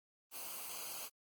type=noise with comb filter; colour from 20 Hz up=white; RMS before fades=-45 dBFS; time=0.31-1.1 s; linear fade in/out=50 ms; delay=0.55 ms; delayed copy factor=-0.75; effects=Opus 24 kbps